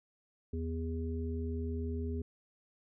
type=harmonic tone; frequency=81.6 Hz; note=E2; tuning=17 cents flat; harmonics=1 / 3 / 5; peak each=-35 / -40 / -42 dBFS; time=0.53-2.22 s; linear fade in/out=5 ms; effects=none